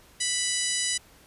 harmonic tone, 987.8 Hz, B5, in tune, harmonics 2 / 3 / 4 / 5 / 6 / 7 / 8 / 9 / 10, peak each -34 / -34 / -34 / -34 / -34 / -34 / -34 / -34 / -34 dBFS, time 0.2-0.98 s, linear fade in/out 10 ms, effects pink hiss -55 dBFS RMS until 1.26 s + resampled to 32000 Hz

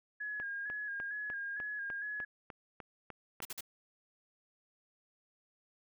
sine tone with vibrato, 1655 Hz, G#6, 6 cents flat, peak -37 dBFS, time 0.2-2.25 s, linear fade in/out 10 ms, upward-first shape square, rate 2.2 Hz, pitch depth 37 cents each way
click train, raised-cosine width 0.5 ms, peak -30 dBFS, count 11, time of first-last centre 0.4-3.403 s, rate 3.33 Hz
white noise bursts, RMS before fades -42 dBFS, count 3, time 3.42-3.608 s, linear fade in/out 5 ms, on 32 ms, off 46 ms
effects none

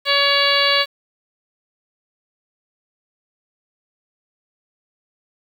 harmonic tone, 564 Hz, C#5, 30 cents sharp, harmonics 1 / 2 / 3 / 4 / 5 / 6 / 7 / 8, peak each -22 / -22 / -22 / -22 / -22 / -22 / -22 / -22 dBFS, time 0.05-0.86 s, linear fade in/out 50 ms, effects 7-bit

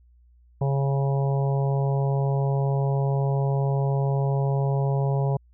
harmonic tone, 137.9 Hz, C#3, 9 cents flat, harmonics 1 / 3 / 4 / 5 / 6 / 7, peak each -21 / -31 / -33 / -35 / -37 / -38 dBFS, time 0.61-5.37 s, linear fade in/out 5 ms, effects added 60 Hz sine -53 dBFS peak until 5.53 s

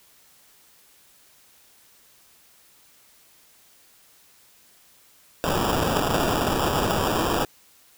white noise with sample-and-hold, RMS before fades -23 dBFS, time 5.44-7.45 s, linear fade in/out 0 ms, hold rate 2100 Hz, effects white hiss -56 dBFS RMS until 7.97 s

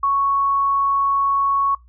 sine tone, 1109 Hz, C#6, in tune, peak -15 dBFS, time 0.03-1.75 s, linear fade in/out 5 ms, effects noise-tail reverb RT60 0.2 s tail -25 dB re dry + added 60 Hz sine -46 dBFS peak until 1.88 s

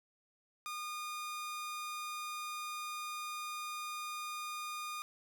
sawtooth tone, 1220 Hz, D#6, 34 cents flat, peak -36 dBFS, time 0.66-5.02 s, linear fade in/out 0 ms, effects none

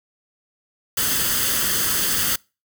white noise with comb filter, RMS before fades -21 dBFS, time 0.97-2.36 s, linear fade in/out 5 ms, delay 0.63 ms, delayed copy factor +0.6, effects noise-tail reverb RT60 0.3 s tail -26 dB re dry

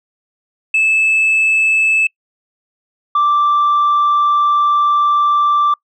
sine tone pair in turn, 2616 / 1173.4 Hz, E7 / D6, -14 / -2 cents, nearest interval octave + major second, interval 1388 cents, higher first, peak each -8 dBFS, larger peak neither, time 0.74-2.07 / 3.15-5.74 s, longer second, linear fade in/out 5 ms, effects noise-tail reverb RT60 0.1 s tail -26 dB re dry + tanh soft clip ceiling -8 dBFS

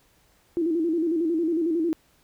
sine tone with vibrato, 329.6 Hz, E4, in tune, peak -21 dBFS, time 0.57-1.93 s, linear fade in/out 0 ms, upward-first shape square, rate 11 Hz, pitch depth 75 cents each way, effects pink hiss -62 dBFS RMS until 2.23 s

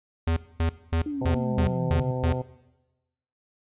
square tone bursts, 82.41 Hz, E2, in tune, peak -22 dBFS, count 7, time 0.27-2.329 s, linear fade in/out 5 ms, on 97 ms, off 230 ms
sine exponential sweep, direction down, 305.2 to 133.3 Hz, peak -27 dBFS, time 1.06-2.11 s, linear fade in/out 2 ms
harmonic tone, 127.5 Hz, C3, 44 cents flat, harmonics 1 / 2 / 3 / 4 / 5 / 6 / 7, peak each -30 / -35 / -38 / -33 / -40 / -41 / -39 dBFS, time 1.21-2.42 s, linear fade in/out 5 ms
effects noise-tail reverb RT60 1.0 s tail -18 dB re dry + resampled to 8000 Hz

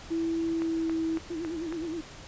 sine tone with pitch glide, 329.6 to 324.5 Hz, E4 to E4, 0 to -27 cents, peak -26 dBFS, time 0.1-1.19 s, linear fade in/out 20 ms, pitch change -27 cents, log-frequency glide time 0.49-1 s
click train, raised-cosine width 0.5 ms, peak -23 dBFS, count 5, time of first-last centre 0.62-1.725 s, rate 3.62 Hz
sine tone with vibrato, 328.3 Hz, E4, 7 cents flat, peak -31 dBFS, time 1.3-2.01 s, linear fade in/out 5 ms, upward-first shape sine, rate 9.6 Hz, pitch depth 100 cents each way
effects pink hiss -46 dBFS RMS until 2.27 s + resampled to 16000 Hz

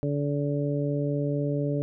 harmonic tone, 144.1 Hz, D3, 33 cents flat, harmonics 1 / 2 / 3 / 4, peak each -27 / -30 / -32 / -33 dBFS, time 0.03-1.82 s, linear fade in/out 0 ms, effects none

